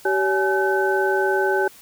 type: tone cluster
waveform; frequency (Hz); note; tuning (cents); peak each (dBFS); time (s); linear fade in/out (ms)
sine; 385.1 / 568 / 842 / 1524; G4 / C#5 / G#5 / G6; -31 / +42 / +24 / -49; -20 / -27 / -24 / -23; 0.05-1.68; 5
effects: white hiss -47 dBFS RMS until 1.81 s